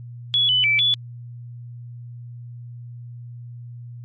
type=tone with pitch steps; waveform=sine; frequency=3384 / 3000 / 2319 / 3430 Hz; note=G#7 / F#7 / D7 / A7; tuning=+32 / +23 / -22 / -45 cents; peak=-15 dBFS; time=0.34-0.94 s; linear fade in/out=0 ms; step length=150 ms; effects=added 120 Hz sine -34 dBFS peak until 4.04 s + MP3 32 kbps